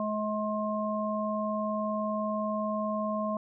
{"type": "harmonic tone", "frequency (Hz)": 212.6, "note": "G#3", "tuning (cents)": 41, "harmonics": [1, 3, 5], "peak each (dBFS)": [-32, -32, -34], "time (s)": [0, 3.37], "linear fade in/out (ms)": 2, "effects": []}